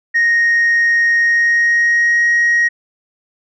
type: tone with pitch glide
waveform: sine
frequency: 1864.7 to 1885.3 Hz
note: A#6 to A#6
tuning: 0 to +19 cents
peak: -8 dBFS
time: 0.14-2.69 s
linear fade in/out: 20 ms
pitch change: +19 cents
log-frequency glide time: 1.19-2.26 s
effects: tanh soft clip ceiling -8 dBFS